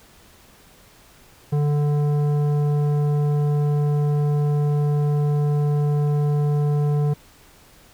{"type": "tone with tanh clipping", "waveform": "sine", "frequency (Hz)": 146.83, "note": "D3", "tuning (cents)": 0, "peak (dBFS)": -19, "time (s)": [1.52, 7.14], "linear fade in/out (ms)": 10, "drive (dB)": 12, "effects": ["pink hiss -51 dBFS RMS until 7.93 s"]}